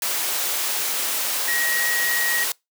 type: tone in noise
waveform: sine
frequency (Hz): 1897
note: A#6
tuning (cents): +30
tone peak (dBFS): -22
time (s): 1.48-2.44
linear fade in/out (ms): 2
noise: white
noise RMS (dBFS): -24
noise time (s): 0.02-2.52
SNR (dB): -1
effects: noise-tail reverb RT60 0.2 s tail -25 dB re dry + high-pass 400 Hz 12 dB/octave